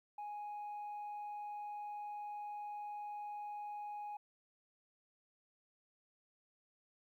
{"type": "tone", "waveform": "sine", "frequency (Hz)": 830.6, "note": "G#5", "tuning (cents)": 0, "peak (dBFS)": -40, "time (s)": [0.18, 4.17], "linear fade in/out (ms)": 5, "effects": ["tanh soft clip ceiling -41 dBFS", "13-bit"]}